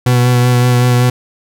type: tone with vibrato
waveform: 40% pulse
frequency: 123.47 Hz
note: B2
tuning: in tune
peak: -7 dBFS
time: 0.06-1.1 s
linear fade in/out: 5 ms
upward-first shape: sine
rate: 5.3 Hz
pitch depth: 18 cents each way
effects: none